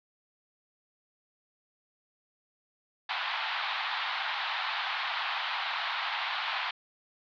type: band-pass noise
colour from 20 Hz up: pink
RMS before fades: -33 dBFS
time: 3.09-6.71 s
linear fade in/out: 5 ms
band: 770 to 4100 Hz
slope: 48 dB/octave
effects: none